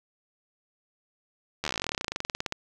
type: slowing click train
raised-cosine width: 0.2 ms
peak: -12 dBFS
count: 30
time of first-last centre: 1.64-2.524 s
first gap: 12 ms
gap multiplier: 1.06
effects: none